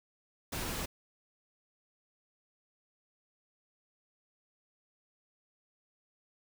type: noise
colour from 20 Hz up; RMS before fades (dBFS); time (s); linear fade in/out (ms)
pink; -37; 0.52-0.86; 10
effects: none